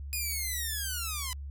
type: linear sweep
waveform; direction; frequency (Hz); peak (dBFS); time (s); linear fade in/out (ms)
5% pulse; down; 2489 to 987; -22; 0.13-1.33; 0
effects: added 70 Hz sine -37 dBFS peak until 1.5 s